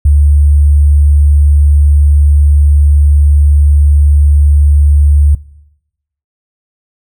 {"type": "tone with sample-and-hold", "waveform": "sine", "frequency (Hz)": 72.7, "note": "D2", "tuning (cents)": -17, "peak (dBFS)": -3, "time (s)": [0.05, 5.35], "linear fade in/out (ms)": 5, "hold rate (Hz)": 8820, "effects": ["noise-tail reverb RT60 0.9 s tail -21 dB re dry"]}